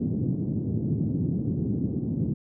pink band-pass noise, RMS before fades -27 dBFS, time 0-2.34 s, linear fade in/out 10 ms, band 110 to 290 Hz, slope 24 dB/octave, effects none

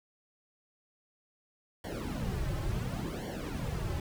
brown noise with flanger, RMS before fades -35 dBFS, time 1.84-4 s, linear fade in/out 2 ms, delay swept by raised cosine 0.79 to 4.29 ms, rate 0.7 Hz, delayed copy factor -1, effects none

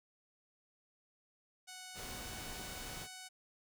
5% pulse tone with pitch glide, 740 to 744.7 Hz, F#5 to F#5, 0 to +11 cents, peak -36 dBFS, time 1.67-3.29 s, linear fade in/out 20 ms, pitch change +11 cents, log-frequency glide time 2.08-2.25 s
pink noise, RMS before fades -47 dBFS, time 1.94-3.08 s, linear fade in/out 50 ms
effects none

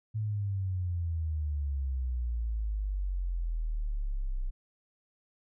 sine exponential sweep, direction down, 110 to 30.87 Hz, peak -29 dBFS, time 0.14-4.51 s, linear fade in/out 20 ms, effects none

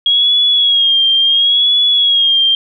sine tone with vibrato, 3290 Hz, G#7, 17 cents flat, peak -8 dBFS, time 0.06-2.55 s, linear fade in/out 2 ms, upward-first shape sine, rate 0.72 Hz, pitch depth 60 cents each way, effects none

